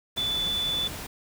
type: tone in noise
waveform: sine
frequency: 3482 Hz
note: A7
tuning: 19 cents flat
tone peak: -25 dBFS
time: 0.17-0.88 s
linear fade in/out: 10 ms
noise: pink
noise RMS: -37 dBFS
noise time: 0.16-1.07 s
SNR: +9 dB
effects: none